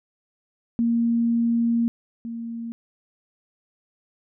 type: tone pair in turn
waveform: sine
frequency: 233.1 / 231.4 Hz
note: A#3 / A#3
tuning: 0 / -13 cents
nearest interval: unison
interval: 13 cents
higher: first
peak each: -18 / -29 dBFS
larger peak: first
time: 0.79-1.88 / 2.25-2.72 s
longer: first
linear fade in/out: 0 ms
effects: none